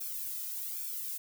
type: noise with flanger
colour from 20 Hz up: violet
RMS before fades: -38 dBFS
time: 0-1.18 s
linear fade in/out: 10 ms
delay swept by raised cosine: 1 to 1.81 ms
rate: 1.2 Hz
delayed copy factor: -0.95
effects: none